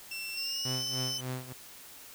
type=tone with pitch glide; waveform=25% pulse; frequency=2700 to 3031 Hz; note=E7 to F#7; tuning=+41 to +41 cents; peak=-33 dBFS; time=0.11-1.21 s; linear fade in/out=5 ms; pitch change=+200 cents; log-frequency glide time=0.33-0.81 s
type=tone; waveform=triangle; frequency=5274 Hz; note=E8; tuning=in tune; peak=-33 dBFS; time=0.37-1.18 s; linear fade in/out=5 ms
type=tone with tremolo; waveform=sawtooth; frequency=128 Hz; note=C3; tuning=38 cents flat; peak=-29 dBFS; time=0.65-1.53 s; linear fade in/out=5 ms; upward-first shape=sine; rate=3.4 Hz; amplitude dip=80%
effects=white hiss -50 dBFS RMS until 2.14 s